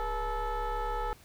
sine tone with frequency modulation, 412.6 Hz, G#4, 11 cents flat, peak -27 dBFS, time 0-1.13 s, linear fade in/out 0 ms, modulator 447 Hz, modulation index 2, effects tanh soft clip ceiling -29 dBFS + pink hiss -57 dBFS RMS until 1.24 s

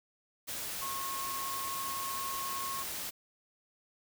sine tone in noise, 1087 Hz, C#6, 34 cents flat, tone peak -37 dBFS, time 0.81-2.84 s, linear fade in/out 20 ms, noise white, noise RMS -39 dBFS, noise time 0.47-3.11 s, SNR -1 dB, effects none

